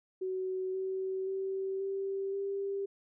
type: tone with pitch steps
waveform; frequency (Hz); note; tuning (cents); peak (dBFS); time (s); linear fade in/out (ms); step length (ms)
sine; 374.3 / 379.5 / 384.8 / 390.2 / 395.6; F#4 / F#4 / G4 / G4 / G4; +20 / +44 / -32 / -8 / +16; -32; 0.21-2.86; 10; 530
effects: none